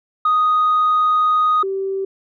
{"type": "tone pair in turn", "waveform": "sine", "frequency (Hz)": [1244.5, 387.2], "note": ["D#6", "G4"], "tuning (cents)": [0, -21], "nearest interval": "octave + minor sixth", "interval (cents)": 2021, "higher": "first", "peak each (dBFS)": [-11, -19], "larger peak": "first", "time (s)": [[0.25, 1.63], [1.63, 2.05]], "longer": "first", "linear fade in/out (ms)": 5, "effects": ["tanh soft clip ceiling -10 dBFS"]}